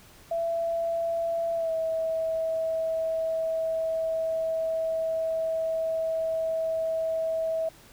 sine tone with pitch glide, 669 to 648.1 Hz, E5 to E5, +25 to -30 cents, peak -25 dBFS, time 0.31-7.69 s, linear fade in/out 5 ms, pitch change -55 cents, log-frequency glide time 1.55-1.72 s, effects pink hiss -53 dBFS RMS until 7.92 s

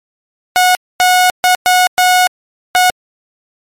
sawtooth tone bursts at uneven times, 730 Hz, F#5, 24 cents flat, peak -3 dBFS, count 6, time 0.56-0.75 / 1-1.3 / 1.44-1.55 / 1.66-1.87 / 1.98-2.27 / 2.75-2.9 s, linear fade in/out 0 ms, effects MP3 64 kbps

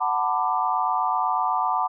sine tone cluster, 742 / 890 / 998 / 1180 Hz, F#5 / A5 / B5 / D6, +5 / +20 / +18 / +8 cents, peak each -26 dBFS, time 0-1.88 s, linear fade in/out 20 ms, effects none

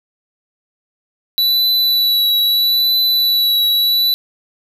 square tone with vibrato, 3951 Hz, B7, in tune, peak -12 dBFS, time 1.38-4.14 s, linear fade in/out 0 ms, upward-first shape triangle, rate 0.77 Hz, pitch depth 23 cents each way, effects none

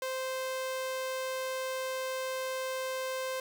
sawtooth tone, 521 Hz, C5, 7 cents flat, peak -29 dBFS, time 0.02-3.4 s, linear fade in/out 2 ms, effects none

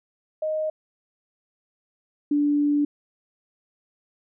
sine tone pair in turn, 622.3 / 291.5 Hz, D#5 / D4, 0 / -13 cents, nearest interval octave + minor second, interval 1313 cents, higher first, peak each -23 / -18 dBFS, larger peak second, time 0.42-0.7 / 2.31-2.85 s, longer second, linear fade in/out 5 ms, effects none

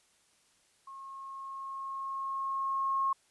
sine tone with level ramp, 1082 Hz, C#6, 42 cents flat, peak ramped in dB -44 to -26 dBFS, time 0.87-3.13 s, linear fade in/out 5 ms, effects white hiss -68 dBFS RMS until 3.3 s + resampled to 24000 Hz

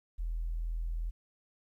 sine tone, 41.24 Hz, E1, 2 cents sharp, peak -31 dBFS, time 0.18-1.11 s, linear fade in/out 20 ms, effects tanh soft clip ceiling -27 dBFS + 12-bit

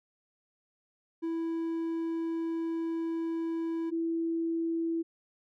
triangle / sine tone pair in turn, 329.6 / 330.8 Hz, E4 / E4, 0 / +6 cents, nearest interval unison, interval 6 cents, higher second, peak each -28 dBFS, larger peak neither, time 1.22-3.91 / 3.91-5.03 s, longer first, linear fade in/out 20 ms, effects none

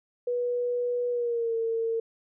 sine tone with pitch glide, 487.4 to 454.8 Hz, B4 to A#4, -23 to -43 cents, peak -25 dBFS, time 0.27-2 s, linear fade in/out 5 ms, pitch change -120 cents, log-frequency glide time 1.1-1.55 s, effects none

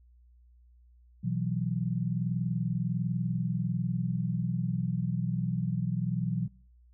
sine chord, B suspended fourth, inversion none, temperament equal, 123.47 / 164.81 / 185 Hz, B2 / E3 / F#3, 0 / 0 / 0 cents, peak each -32 dBFS, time 1.23-6.48 s, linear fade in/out 20 ms, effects noise-tail reverb RT60 0.5 s tail -22 dB re dry + added 60 Hz sine -56 dBFS peak until 6.93 s

